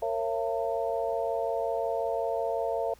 sine tone cluster, 458.5 / 544 / 677 / 904 Hz, A#4 / C#5 / E5 / A5, -29 / -33 / +46 / +47 cents, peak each -32 / -33 / -30 / -38 dBFS, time 0.02-2.94 s, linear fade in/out 5 ms, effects added 60 Hz sine -56 dBFS peak until 2.99 s + pink hiss -59 dBFS RMS until 2.99 s

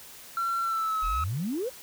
triangle tone with pitch glide, 1359 to 1285.7 Hz, F6 to E6, -48 to -44 cents, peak -23 dBFS, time 0.37-1.24 s, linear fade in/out 2 ms, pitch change -96 cents, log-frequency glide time 0.62-1 s
sine exponential sweep, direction up, 34.65 to 554.4 Hz, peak -27 dBFS, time 1.02-1.7 s, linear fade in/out 20 ms
effects tanh soft clip ceiling -21 dBFS + white hiss -47 dBFS RMS until 1.82 s

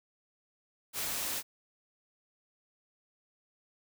white noise, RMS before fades -35 dBFS, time 0.93-1.43 s, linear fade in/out 50 ms, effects none

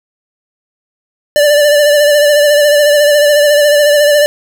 square tone with vibrato, 587.3 Hz, D5, in tune, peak -6 dBFS, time 1.36-4.26 s, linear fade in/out 0 ms, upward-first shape sine, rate 14 Hz, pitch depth 34 cents each way, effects none

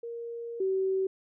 sine tone pair in turn, 467.5 / 381.6 Hz, A#4 / G4, +5 / -47 cents, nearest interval major third, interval 352 cents, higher first, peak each -35 / -25 dBFS, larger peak second, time 0.03-0.6 / 0.6-1.07 s, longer first, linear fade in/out 5 ms, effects none

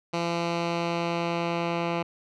10% pulse tone with low-pass filter sweep, 170 Hz, F3, 46 cents flat, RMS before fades -28 dBFS, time 0.13-2.03 s, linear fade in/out 10 ms, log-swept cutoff 4700 to 2800 Hz, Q 1.1, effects none

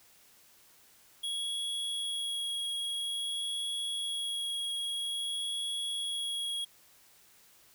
square tone with vibrato, 3322 Hz, G#7, in tune, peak -33 dBFS, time 1.23-6.65 s, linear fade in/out 10 ms, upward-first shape sine, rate 0.5 Hz, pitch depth 9 cents each way, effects white hiss -61 dBFS RMS until 7.74 s

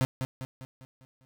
35% pulse tone with echo, 130.81 Hz, C3, in tune, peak -21 dBFS, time 0.01-0.05 s, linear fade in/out 0 ms, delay 200 ms, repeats 6, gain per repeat -6 dB, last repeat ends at 1.25 s, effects none

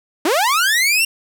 sawtooth linear sweep, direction up, 277.2 to 2794 Hz, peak -10 dBFS, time 0.25-1.05 s, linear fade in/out 5 ms, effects none

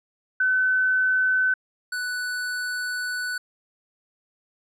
sine / square tone pair in turn, 1516 / 1486.5 Hz, F#6 / F#6, +42 / +8 cents, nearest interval unison, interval 34 cents, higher first, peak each -18 / -27 dBFS, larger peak first, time 0.4-1.54 / 1.92-3.38 s, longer second, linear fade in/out 5 ms, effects low-pass 12000 Hz 12 dB/octave

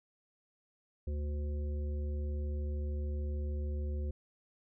harmonic tone, 73.42 Hz, D2, in tune, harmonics 1 / 3 / 5 / 7, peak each -33 / -48 / -48 / -51 dBFS, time 1.07-4.11 s, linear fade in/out 5 ms, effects none

